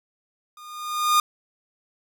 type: tone with level ramp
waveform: 45% pulse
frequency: 1219 Hz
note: D#6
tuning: 36 cents flat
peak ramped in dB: -43 to -14 dBFS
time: 0.57-1.2 s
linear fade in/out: 2 ms
effects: none